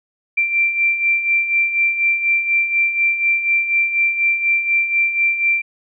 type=beating tone pair; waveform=sine; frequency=2353 / 2357.1 Hz; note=D7 / D7; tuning=+3 / +6 cents; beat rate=4.1 Hz; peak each=-22 / -15 dBFS; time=0.37-5.62 s; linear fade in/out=10 ms; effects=none